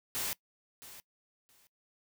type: noise with echo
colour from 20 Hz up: white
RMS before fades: -35 dBFS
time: 0.15-0.33 s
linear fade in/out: 0 ms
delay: 670 ms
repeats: 2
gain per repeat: -15 dB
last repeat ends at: 1.67 s
effects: noise-tail reverb RT60 0.1 s tail -22 dB re dry